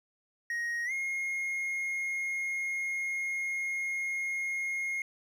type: tone with pitch glide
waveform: triangle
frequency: 1879 to 2146 Hz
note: A#6 to C7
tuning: +13 to +43 cents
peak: -29 dBFS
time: 0.5-5.02 s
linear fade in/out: 2 ms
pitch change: +230 cents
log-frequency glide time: 0.85-0.92 s
effects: none

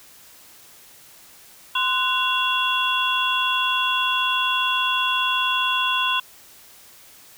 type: tone cluster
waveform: sine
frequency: 1034 / 1483 / 2755 / 3370 Hz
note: C6 / F#6 / F7 / G#7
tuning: -21 / +4 / -24 / +25 cents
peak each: -23 / -28 / -24 / -24 dBFS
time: 1.75-6.2 s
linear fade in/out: 5 ms
effects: white hiss -48 dBFS RMS until 7.37 s

